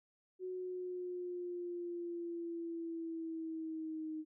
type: linear sweep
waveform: sine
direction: down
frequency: 370 to 311.1 Hz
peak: -39 dBFS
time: 0.39-4.25 s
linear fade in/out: 50 ms
effects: none